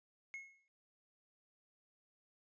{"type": "tone with exponential decay", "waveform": "triangle", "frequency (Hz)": 2173, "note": "C#7", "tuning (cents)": -35, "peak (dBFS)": -40, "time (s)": [0.34, 0.68], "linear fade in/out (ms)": 0, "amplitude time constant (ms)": 73, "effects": ["resampled to 16000 Hz"]}